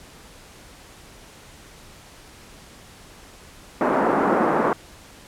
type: band-pass noise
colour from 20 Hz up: pink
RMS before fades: -20 dBFS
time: 3.81-4.73 s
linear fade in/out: 0 ms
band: 220 to 1400 Hz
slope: 24 dB/octave
effects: pink hiss -46 dBFS RMS until 5.27 s + low-pass 11000 Hz 12 dB/octave